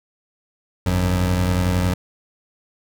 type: tone pair together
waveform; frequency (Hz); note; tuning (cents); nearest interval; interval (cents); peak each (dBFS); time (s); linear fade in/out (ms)
25% pulse; 50.79 / 90.5; G#1 / F#2; -38 / -38; minor seventh; 1000; -21 / -14; 0.86-1.94; 5
effects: none